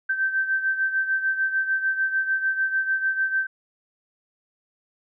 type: beating tone pair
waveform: sine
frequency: 1553 / 1559.7 Hz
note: G6 / G6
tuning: -17 / -9 cents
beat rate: 6.7 Hz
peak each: -22 / -28 dBFS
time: 0.09-3.47 s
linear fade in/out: 10 ms
effects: none